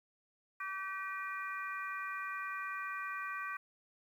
harmonic tone with a mistuned harmonic, 384.3 Hz, G4, 34 cents flat, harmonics 3 / 4 / 5 / 6, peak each -41 / -43 / -45 / -47 dBFS, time 0.6-3.57 s, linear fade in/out 5 ms, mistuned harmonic 6, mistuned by +78 cents, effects 11-bit

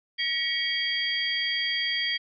sine tone cluster, 1919 / 2240 / 3259 / 4657 Hz, A#6 / C#7 / G#7 / D8, +50 / +18 / -33 / -15 cents, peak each -30 / -33 / -28 / -33 dBFS, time 0.18-2.18 s, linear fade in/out 20 ms, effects none

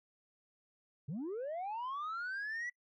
sine linear sweep, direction up, 124.6 to 1975.5 Hz, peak -35 dBFS, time 1.08-2.7 s, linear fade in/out 10 ms, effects noise-tail reverb RT60 0.1 s tail -26 dB re dry + tanh soft clip ceiling -36 dBFS

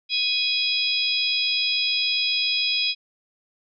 harmonic tone with a mistuned harmonic, 830.6 Hz, G#5, in tune, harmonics 3 / 4 / 5 / 6, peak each -26 / -25 / -27 / -26 dBFS, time 0.09-2.95 s, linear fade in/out 50 ms, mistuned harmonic 5, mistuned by -87 cents, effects none

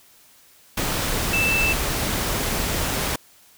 sine tone in noise, 2649 Hz, E7, 8 cents sharp, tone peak -19 dBFS, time 1.33-1.73 s, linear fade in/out 5 ms, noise pink, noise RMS -24 dBFS, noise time 0.77-3.16 s, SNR +2 dB, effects white hiss -53 dBFS RMS until 3.57 s

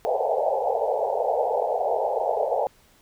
pink band-pass noise, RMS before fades -24 dBFS, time 0.05-2.67 s, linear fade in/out 0 ms, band 440 to 870 Hz, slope 96 dB/octave, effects pink hiss -58 dBFS RMS until 3.01 s

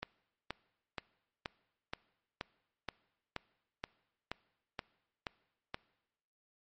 click train, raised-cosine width 0.3 ms, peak -21 dBFS, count 13, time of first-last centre 0.03-5.744 s, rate 2.1 Hz, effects noise-tail reverb RT60 1.0 s tail -22 dB re dry + MP3 32 kbps

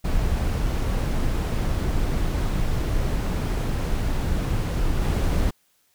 brown noise with level steps, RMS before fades -23 / -21 dBFS, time 0.04-5.51 s, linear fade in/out 10 ms, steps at 5.01 s, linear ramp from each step 10 ms, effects white hiss -65 dBFS RMS until 5.94 s

